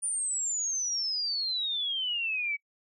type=exponential sweep; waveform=sine; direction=down; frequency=9450 to 2251 Hz; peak=-28 dBFS; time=0.02-2.57 s; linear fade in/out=20 ms; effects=noise-tail reverb RT60 0.1 s tail -24 dB re dry